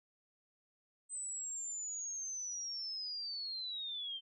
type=linear sweep; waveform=sine; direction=down; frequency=8180 to 3105 Hz; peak=-39 dBFS; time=1.09-4.21 s; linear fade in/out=50 ms; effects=none